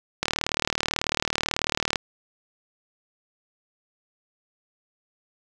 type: click train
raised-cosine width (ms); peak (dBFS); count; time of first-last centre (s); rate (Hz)
0.2; -5; 67; 0.23-1.958; 38.2
effects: none